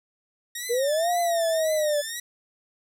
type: tone with vibrato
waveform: 10% pulse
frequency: 1866 Hz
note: A#6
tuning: 1 cent sharp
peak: -22 dBFS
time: 0.55-2.2 s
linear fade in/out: 5 ms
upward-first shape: triangle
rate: 1.9 Hz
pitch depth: 150 cents each way
type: linear two-way sweep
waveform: sine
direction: up then down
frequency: 459.5 to 710 to 581 Hz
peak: -21 dBFS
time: 0.69-2.02 s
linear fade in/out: 20 ms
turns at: 1.1 s
effects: none